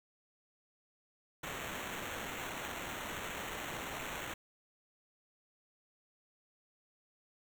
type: noise with sample-and-hold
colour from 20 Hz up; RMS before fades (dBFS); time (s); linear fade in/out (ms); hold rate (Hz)
white; -42; 1.43-4.34; 5; 4900
effects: none